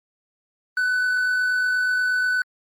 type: tone with amplitude modulation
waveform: triangle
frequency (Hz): 1498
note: F#6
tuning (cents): +21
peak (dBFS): -16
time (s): 0.77-2.42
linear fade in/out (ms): 2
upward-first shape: sine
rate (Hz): 48.3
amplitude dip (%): 25
effects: Opus 32 kbps